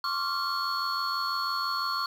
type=tone cluster; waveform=triangle; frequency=1067 / 1153 / 1381 / 4390 Hz; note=C6 / D6 / F6 / C#8; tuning=+34 / -32 / -20 / -18 cents; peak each=-31 dBFS; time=0.04-2.06 s; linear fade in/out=2 ms; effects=tanh soft clip ceiling -17 dBFS + 9-bit